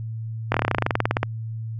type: slowing click train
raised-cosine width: 0.5 ms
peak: -4 dBFS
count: 19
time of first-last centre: 0.52-1.231 s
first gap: 23 ms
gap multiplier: 1.06
effects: added 112 Hz sine -28 dBFS peak until 1.79 s